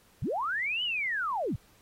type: linear two-way sweep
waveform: sine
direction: up then down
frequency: 69.3 to 3031 to 69.3 Hz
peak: -28 dBFS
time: 0.22-1.56 s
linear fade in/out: 5 ms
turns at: 0.83 s
effects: pink hiss -62 dBFS RMS until 1.81 s + AAC 48 kbps